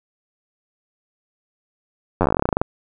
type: slowing click train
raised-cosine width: 1 ms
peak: -3 dBFS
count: 18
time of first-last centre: 2.21-2.615 s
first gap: 10 ms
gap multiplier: 1.1
effects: none